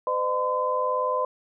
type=tone cluster; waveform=sine; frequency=509 / 607 / 1020 Hz; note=C5 / D#5 / C6; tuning=-48 / -43 / -44 cents; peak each=-27 / -29 / -25 dBFS; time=0.07-1.25 s; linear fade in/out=2 ms; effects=none